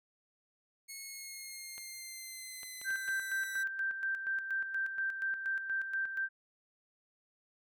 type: tone with pitch glide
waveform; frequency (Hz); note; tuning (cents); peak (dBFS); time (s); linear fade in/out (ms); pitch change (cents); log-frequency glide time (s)
10% pulse; 2183 to 1967.4; C#7 to B6; -27 to -7; -35; 0.88-3.64; 20; -180; 1.04-3.52
type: clicks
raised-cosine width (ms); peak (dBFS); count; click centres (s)
0.3; -35; 5; 1.78 / 2.632 / 2.815 / 2.905 / 3.088
type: tone with tremolo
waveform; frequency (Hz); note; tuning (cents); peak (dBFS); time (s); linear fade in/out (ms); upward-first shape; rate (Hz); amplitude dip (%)
sine; 1568; G6; 0; -31; 2.84-6.29; 50; square; 4.2; 55
effects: none